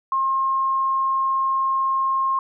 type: tone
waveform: sine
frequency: 1069 Hz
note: C6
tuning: 37 cents sharp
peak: -18 dBFS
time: 0.12-2.39 s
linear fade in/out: 2 ms
effects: none